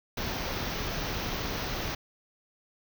pink band-stop noise, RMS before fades -33 dBFS, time 0.17-1.95 s, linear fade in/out 5 ms, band 6300 to 14000 Hz, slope 96 dB/octave, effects none

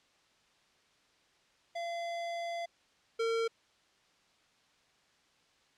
square tone pair in turn, 683 / 455.8 Hz, F5 / A#4, -39 / -39 cents, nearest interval perfect fifth, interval 700 cents, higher first, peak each -36 / -30 dBFS, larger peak second, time 1.75-2.66 / 3.19-3.48 s, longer first, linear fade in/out 10 ms, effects white hiss -68 dBFS RMS until 5.77 s + low-pass 5000 Hz 12 dB/octave

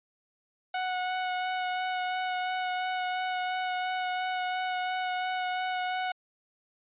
sawtooth tone with vibrato, 736 Hz, F#5, 9 cents flat, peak -25 dBFS, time 0.74-6.12 s, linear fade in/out 5 ms, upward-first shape sine, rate 2.9 Hz, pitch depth 12 cents each way, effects resampled to 8000 Hz

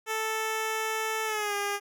10% pulse tone with pitch glide, 440 to 405.8 Hz, A4 to G#4, 0 to -40 cents, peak -20 dBFS, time 0.06-1.8 s, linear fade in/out 50 ms, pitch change -140 cents, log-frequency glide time 1.25-1.55 s, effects none

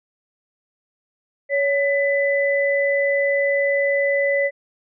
sine tone pair together, 561.2 / 2000 Hz, C#5 / B6, +21 / +21 cents, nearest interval octave + minor seventh, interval 2200 cents, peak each -18 / -21 dBFS, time 1.49-4.51 s, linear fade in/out 50 ms, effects none

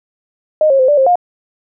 sine tone with pitch steps, 617 / 542 / 517 / 586 / 532 / 711 Hz, D#5 / C#5 / C5 / D5 / C5 / F5, -15 / -39 / -21 / -4 / +29 / +31 cents, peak -7 dBFS, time 0.61-1.156 s, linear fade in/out 2 ms, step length 91 ms, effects none

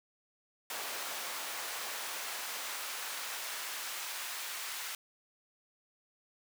pink noise with high-pass filter sweep, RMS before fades -40 dBFS, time 0.7-4.95 s, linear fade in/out 2 ms, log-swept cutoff 690 to 1400 Hz, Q 0.75, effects none

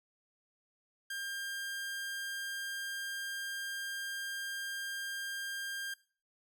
sawtooth tone, 1600 Hz, G6, 35 cents sharp, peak -34 dBFS, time 1.1-5.94 s, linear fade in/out 5 ms, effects noise-tail reverb RT60 0.4 s tail -19 dB re dry

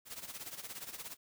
white noise with tremolo, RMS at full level -43 dBFS, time 0.05-1.17 s, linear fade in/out 50 ms, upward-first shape sine, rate 17 Hz, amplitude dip 75%, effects none

